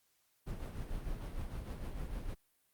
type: noise with tremolo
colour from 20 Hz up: brown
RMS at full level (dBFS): -39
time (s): 0.46-2.35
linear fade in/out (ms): 20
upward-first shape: sine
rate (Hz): 6.6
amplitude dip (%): 45
effects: white hiss -75 dBFS RMS until 2.73 s + Opus 48 kbps